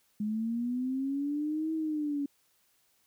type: linear two-way sweep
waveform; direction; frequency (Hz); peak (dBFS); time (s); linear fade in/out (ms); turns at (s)
sine; up then down; 207.7 to 321.2 to 280.3; -29; 0.2-2.26; 5; 1.73
effects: white hiss -70 dBFS RMS until 3.06 s